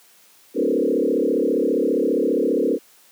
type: tone with frequency modulation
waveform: sine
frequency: 370 Hz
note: F#4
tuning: in tune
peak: -16 dBFS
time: 0.54-2.79 s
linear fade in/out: 50 ms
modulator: 34.9 Hz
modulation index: 3.7
effects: white hiss -53 dBFS RMS until 3.11 s + high-pass 200 Hz 12 dB/octave